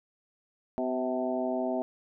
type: harmonic tone with a mistuned harmonic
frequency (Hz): 126.6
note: B2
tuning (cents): +43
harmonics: 2 / 3 / 4 / 5 / 6 / 7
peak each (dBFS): -32 / -35 / -41 / -31 / -39 / -42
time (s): 0.78-1.82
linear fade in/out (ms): 0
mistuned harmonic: 5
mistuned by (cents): +40
effects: none